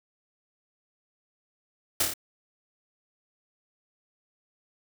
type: noise with echo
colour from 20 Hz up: white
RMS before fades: -23 dBFS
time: 2-2.03 s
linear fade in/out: 5 ms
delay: 27 ms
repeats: 4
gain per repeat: -3 dB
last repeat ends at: 2.138 s
effects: none